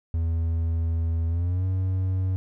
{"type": "tone with pitch glide", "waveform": "triangle", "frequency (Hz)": [82.41, 93.58], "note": ["E2", "F#2"], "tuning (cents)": [0, 20], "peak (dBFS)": -20, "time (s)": [0.14, 2.36], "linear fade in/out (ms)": 0, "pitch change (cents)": 220, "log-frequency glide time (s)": [1.28, 1.65], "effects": []}